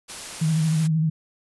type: noise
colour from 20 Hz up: white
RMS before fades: -35 dBFS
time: 0.08-0.88 s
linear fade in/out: 20 ms
type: tone with vibrato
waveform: sine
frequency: 158.7 Hz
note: D#3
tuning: 35 cents sharp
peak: -18 dBFS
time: 0.41-1.1 s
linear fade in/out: 10 ms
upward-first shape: sine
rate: 13 Hz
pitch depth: 47 cents each way
effects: resampled to 24000 Hz